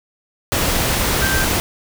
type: tone in noise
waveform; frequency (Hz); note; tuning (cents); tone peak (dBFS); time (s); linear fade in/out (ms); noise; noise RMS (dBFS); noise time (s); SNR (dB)
sine; 1568; G6; 0; -20; 1.22-1.44; 0; pink; -18; 0.52-1.6; -5
effects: none